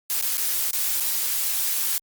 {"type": "noise with dropouts", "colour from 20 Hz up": "blue", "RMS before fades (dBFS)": -24, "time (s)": [0.1, 1.98], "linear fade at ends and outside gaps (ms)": 0, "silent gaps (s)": [[0.212, 0.224], [0.371, 0.38], [0.709, 0.732], [1, 1.006]], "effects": ["Opus 48 kbps"]}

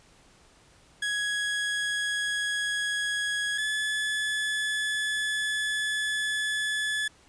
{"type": "tone pair in turn", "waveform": "30% pulse", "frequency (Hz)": [1666, 1718.8], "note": ["G#6", "A6"], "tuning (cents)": [5, -41], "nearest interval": "minor second", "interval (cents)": 54, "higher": "second", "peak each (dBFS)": -24, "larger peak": "neither", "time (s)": [[1.02, 3.58], [3.58, 7.08]], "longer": "second", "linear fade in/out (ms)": 5, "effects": ["pink hiss -58 dBFS RMS until 7.28 s", "resampled to 22050 Hz"]}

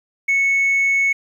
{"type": "tone", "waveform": "sine", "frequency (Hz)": 2207, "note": "C#7", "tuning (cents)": -8, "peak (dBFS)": -12, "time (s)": [0.28, 1.13], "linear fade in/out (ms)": 10, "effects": ["tanh soft clip ceiling -12 dBFS", "8-bit"]}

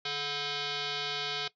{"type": "tone with frequency modulation", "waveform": "sine", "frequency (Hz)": 428.6, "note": "A4", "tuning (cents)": -45, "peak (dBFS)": -31, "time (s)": [0.05, 1.48], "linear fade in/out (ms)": 5, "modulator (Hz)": 578, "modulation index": 7.4, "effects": ["noise-tail reverb RT60 0.1 s tail -17 dB re dry"]}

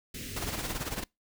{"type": "band-stop noise", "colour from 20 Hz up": "pink", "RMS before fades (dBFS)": -40, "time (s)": [0.14, 0.74], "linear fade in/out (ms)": 5, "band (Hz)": [420, 1900], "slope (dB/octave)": 24}
{"type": "noise with tremolo", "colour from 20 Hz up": "pink", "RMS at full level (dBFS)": -33, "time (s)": [0.36, 1.04], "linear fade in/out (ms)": 5, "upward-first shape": "sine", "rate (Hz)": 18, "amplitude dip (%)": 70}
{"effects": ["noise-tail reverb RT60 0.2 s tail -25 dB re dry"]}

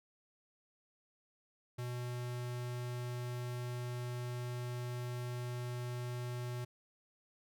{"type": "tone", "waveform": "square", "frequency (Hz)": 122.7, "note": "B2", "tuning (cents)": -11, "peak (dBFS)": -39, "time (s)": [1.78, 6.65], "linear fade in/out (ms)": 10, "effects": []}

